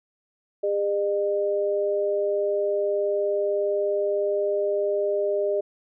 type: tone pair together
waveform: sine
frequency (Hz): 404.5 / 606.1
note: G#4 / D#5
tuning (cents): -46 / -46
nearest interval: perfect fifth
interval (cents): 700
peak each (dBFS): -24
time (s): 0.63-5.61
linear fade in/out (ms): 10
effects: none